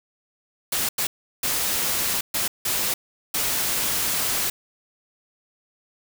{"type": "noise bursts at uneven times", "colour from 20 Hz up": "white", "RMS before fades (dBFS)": -24, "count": 6, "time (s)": [[0.72, 0.89], [0.98, 1.07], [1.43, 2.21], [2.34, 2.48], [2.65, 2.94], [3.34, 4.5]], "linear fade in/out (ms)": 5, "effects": []}